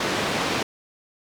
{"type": "band-pass noise", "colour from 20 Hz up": "pink", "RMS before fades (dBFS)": -25, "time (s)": [0, 0.63], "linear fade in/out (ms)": 5, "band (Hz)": [180, 4700], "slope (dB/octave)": 12, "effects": []}